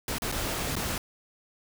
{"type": "noise with dropouts", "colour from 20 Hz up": "pink", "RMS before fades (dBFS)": -31, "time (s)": [0.08, 0.98], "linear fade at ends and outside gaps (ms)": 2, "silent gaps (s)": [[0.184, 0.22], [0.317, 0.323], [0.755, 0.764]], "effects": []}